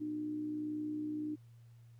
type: tone with amplitude modulation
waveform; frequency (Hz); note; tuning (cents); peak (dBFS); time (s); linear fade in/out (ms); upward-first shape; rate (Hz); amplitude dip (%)
sine; 302.8; D#4; -47; -34; 0-1.36; 20; sine; 61.6; 40
effects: added 117 Hz sine -55 dBFS peak until 1.99 s + pink hiss -75 dBFS RMS until 1.99 s